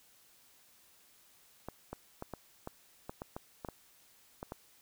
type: clicks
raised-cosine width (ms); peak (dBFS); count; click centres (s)
1; -26; 12; 1.686 / 1.93 / 2.224 / 2.337 / 2.674 / 3.095 / 3.219 / 3.365 / 3.648 / 3.687 / 4.429 / 4.521
effects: white hiss -64 dBFS RMS until 4.81 s